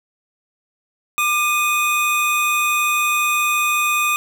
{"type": "tone pair together", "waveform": "square", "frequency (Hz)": [1196.4, 2493], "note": ["D6", "D#7"], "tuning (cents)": [32, 3], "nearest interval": "octave + minor second", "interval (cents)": 1271, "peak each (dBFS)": [-20, -19], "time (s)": [1.18, 4.16], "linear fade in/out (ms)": 0, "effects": []}